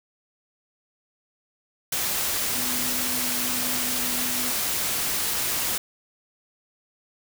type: tone in noise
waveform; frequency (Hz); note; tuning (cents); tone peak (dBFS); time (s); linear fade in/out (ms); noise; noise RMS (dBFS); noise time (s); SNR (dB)
sine; 248.9; B3; +14; -35; 2.55-4.51; 5; white; -26; 1.92-5.78; -12
effects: none